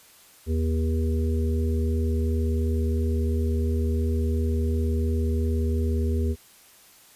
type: harmonic tone with a mistuned harmonic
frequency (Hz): 79.7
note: D#2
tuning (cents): +42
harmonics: 1 / 3 / 5 / 6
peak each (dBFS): -22 / -30 / -32 / -38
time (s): 0.46-6.36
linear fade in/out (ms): 50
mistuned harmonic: 1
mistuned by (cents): -21
effects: white hiss -53 dBFS RMS until 7.15 s + resampled to 32000 Hz